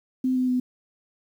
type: tone with pitch steps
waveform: sine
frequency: 257.5 / 254.4 / 251.3 Hz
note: C4 / C4 / B3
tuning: -28 / -48 / +30 cents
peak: -20 dBFS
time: 0.24-0.6 s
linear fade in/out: 5 ms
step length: 120 ms
effects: 9-bit